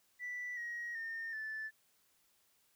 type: tone with pitch steps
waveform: sine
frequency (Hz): 1970 / 1894.1 / 1821.2 / 1751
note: B6 / A#6 / A#6 / A6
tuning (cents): -5 / +27 / -41 / -9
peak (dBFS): -38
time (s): 0.19-1.71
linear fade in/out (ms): 50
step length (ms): 380
effects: tanh soft clip ceiling -36 dBFS + white hiss -73 dBFS RMS until 2.75 s